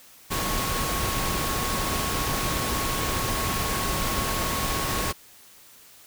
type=tone in noise; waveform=sine; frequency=1099 Hz; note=C#6; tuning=15 cents flat; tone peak=-32 dBFS; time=0.3-5.13 s; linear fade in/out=20 ms; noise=pink; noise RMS=-27 dBFS; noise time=0.3-5.13 s; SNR=-8 dB; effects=white hiss -51 dBFS RMS until 6.06 s

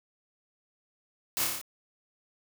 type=noise with echo; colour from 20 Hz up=white; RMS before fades=-30 dBFS; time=1.37-1.44 s; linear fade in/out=0 ms; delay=29 ms; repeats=6; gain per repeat=-2 dB; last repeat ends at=1.614 s; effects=none

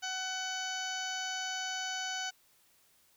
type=harmonic tone; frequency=750 Hz; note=F#5; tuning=23 cents sharp; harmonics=1 / 2 / 3 / 4 / 5 / 6 / 7 / 8 / 9; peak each=-41 / -39 / -47 / -41 / -51 / -46 / -52 / -43 / -48 dBFS; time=0.02-2.31 s; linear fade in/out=20 ms; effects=white hiss -67 dBFS RMS until 3.16 s

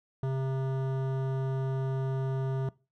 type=tone with hard clipping; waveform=sine; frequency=133.1 Hz; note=C3; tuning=30 cents sharp; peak=-30 dBFS; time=0.23-2.69 s; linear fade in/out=2 ms; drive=15 dB; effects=noise-tail reverb RT60 0.3 s tail -21 dB re dry

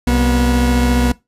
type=tone pair together; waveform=40% pulse; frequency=64.23 / 242.5 Hz; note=C2 / B3; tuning=-31 / -31 cents; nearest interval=octave + major seventh; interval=2300 cents; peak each=-14 dBFS; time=0.07-1.12 s; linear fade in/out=5 ms; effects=noise-tail reverb RT60 0.2 s tail -20 dB re dry + resampled to 32000 Hz

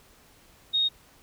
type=tone; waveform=sine; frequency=3729 Hz; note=A#7; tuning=in tune; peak=-21 dBFS; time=0.73-0.89 s; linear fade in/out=20 ms; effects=pink hiss -57 dBFS RMS until 1.22 s

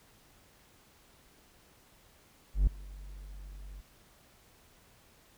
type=tone with ADSR envelope; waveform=triangle; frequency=48.19 Hz; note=G1; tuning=29 cents flat; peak=-17 dBFS; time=2.54-3.81 s; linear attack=130 ms; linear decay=7 ms; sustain=-24 dB; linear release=6 ms; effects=pink hiss -62 dBFS RMS until 5.37 s

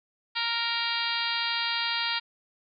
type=harmonic tone with a mistuned harmonic; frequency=465.9 Hz; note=A#4; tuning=1 cent flat; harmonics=2 / 3 / 4 / 5 / 6 / 7 / 8 / 9 / 10; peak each=-35 / -35 / -35 / -35 / -35 / -35 / -35 / -35 / -35 dBFS; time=0.35-2.2 s; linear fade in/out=20 ms; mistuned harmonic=9; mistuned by=-31 cents; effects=none

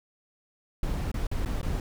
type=noise with dropouts; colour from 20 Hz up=brown; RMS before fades=-29 dBFS; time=0.83-1.8 s; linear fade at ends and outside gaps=2 ms; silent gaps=1.116-1.141 / 1.269-1.314 / 1.45-1.458 / 1.615-1.629 s; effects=none

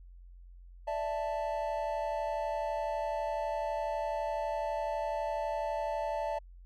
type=chord; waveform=triangle; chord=D suspended second; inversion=none; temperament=equal; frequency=587.3 / 659.3 / 880 Hz; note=D5 / E5 / A5; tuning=0 / 0 / 0 cents; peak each=-34 dBFS; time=0.87-6.39 s; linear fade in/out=10 ms; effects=added 44 Hz sine -49 dBFS peak until 6.65 s

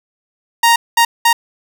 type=tone bursts at uneven times; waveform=sawtooth; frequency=932.3 Hz; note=A#5; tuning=in tune; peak=-4 dBFS; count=3; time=0.63-0.76 / 0.97-1.05 / 1.25-1.33 s; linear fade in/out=5 ms; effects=none

